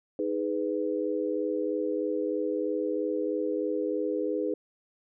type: chord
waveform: sine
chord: G# minor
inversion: second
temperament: just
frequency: 311.5 / 415.3 / 498.4 Hz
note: D#4 / G#4 / B4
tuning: +2 / 0 / +16 cents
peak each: -31 dBFS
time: 0.19-4.54 s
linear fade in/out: 2 ms
effects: none